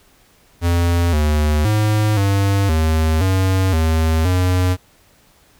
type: tone with pitch steps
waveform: square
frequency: 86 / 75.5 / 106.8 / 98.9 / 79.3 / 94.5 / 80.1 / 91.2 Hz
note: F2 / D2 / G#2 / G2 / D#2 / F#2 / E2 / F#2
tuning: -26 / +48 / +49 / +16 / +33 / +37 / -49 / -24 cents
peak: -14 dBFS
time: 0.61-4.77 s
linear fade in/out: 50 ms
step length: 520 ms
effects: pink hiss -53 dBFS RMS until 5.59 s